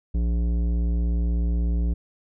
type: tone with tanh clipping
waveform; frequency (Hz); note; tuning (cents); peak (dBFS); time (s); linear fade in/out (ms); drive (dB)
sine; 58.2; A#1; -2; -22; 0.14-1.94; 10; 13
effects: none